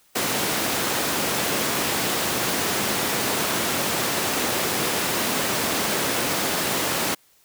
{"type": "high-pass noise", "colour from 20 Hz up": "pink", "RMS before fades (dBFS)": -24, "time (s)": [0.15, 7.15], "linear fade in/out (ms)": 10, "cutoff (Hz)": 200, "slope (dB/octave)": 12, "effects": ["white hiss -59 dBFS RMS until 7.44 s"]}